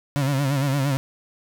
35% pulse tone with vibrato, 138.59 Hz, C#3, in tune, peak -18 dBFS, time 0.16-0.97 s, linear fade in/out 0 ms, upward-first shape sine, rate 8.7 Hz, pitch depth 87 cents each way, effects none

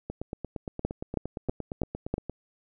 two click trains, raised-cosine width 2 ms, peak -13 / -20 dBFS, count 5 / 20, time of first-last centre 0.85-2.14 / 0.1-2.297 s, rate 3.1 / 8.65 Hz, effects none

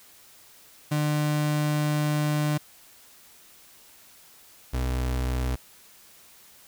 35% pulse tone pair in turn, 150 / 63.07 Hz, D3 / B1, +37 / +37 cents, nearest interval octave + minor third, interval 1500 cents, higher first, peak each -21 / -23 dBFS, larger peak first, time 0.91-2.58 / 4.73-5.56 s, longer first, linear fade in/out 10 ms, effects white hiss -53 dBFS RMS until 6.67 s

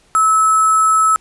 sine tone with sample-and-hold, 1300 Hz, E6, 24 cents flat, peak -9 dBFS, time 0.15-1.16 s, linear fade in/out 0 ms, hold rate 8820 Hz, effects pink hiss -53 dBFS RMS until 1.2 s + resampled to 24000 Hz

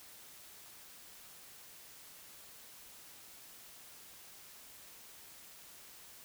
silence, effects white hiss -55 dBFS RMS until 6.24 s

